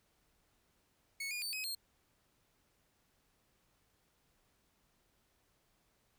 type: tone with pitch steps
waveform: sawtooth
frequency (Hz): 2207 / 2434 / 4554 / 2534 / 4230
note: C#7 / D#7 / C#8 / D#7 / C8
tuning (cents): -8 / -39 / +46 / +31 / +18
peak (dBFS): -35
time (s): 1.2-1.75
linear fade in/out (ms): 5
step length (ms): 110
effects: pink hiss -75 dBFS RMS until 6.18 s